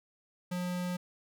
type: tone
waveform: square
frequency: 179.1 Hz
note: F3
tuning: 44 cents sharp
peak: -33 dBFS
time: 0.51-0.97 s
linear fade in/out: 10 ms
effects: none